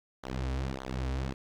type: tone with flanger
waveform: sawtooth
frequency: 65.41 Hz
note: C2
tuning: in tune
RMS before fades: -34 dBFS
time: 0.23-1.34 s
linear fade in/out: 10 ms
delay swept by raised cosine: 0.38 to 5.78 ms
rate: 1.7 Hz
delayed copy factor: -0.95
effects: low-pass 6000 Hz 12 dB/octave + 10-bit